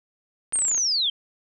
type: clicks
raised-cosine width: 0.3 ms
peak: -22 dBFS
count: 9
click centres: 0.524 / 0.558 / 0.589 / 0.62 / 0.652 / 0.683 / 0.715 / 0.747 / 0.778 s
type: linear sweep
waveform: sine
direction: down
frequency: 8870 to 3096 Hz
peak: -20 dBFS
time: 0.53-1.1 s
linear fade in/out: 5 ms
effects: none